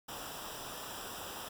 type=noise with comb filter; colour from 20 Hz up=pink; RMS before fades=-44 dBFS; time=0.08-1.49 s; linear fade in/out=10 ms; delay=0.46 ms; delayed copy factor=-0.75; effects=none